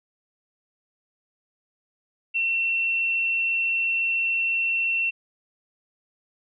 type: tone with frequency modulation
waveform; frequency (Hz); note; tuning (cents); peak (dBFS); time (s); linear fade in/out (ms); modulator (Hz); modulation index
sine; 2707; E7; +45; -21; 2.34-5.11; 20; 55.8; 0.38
effects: none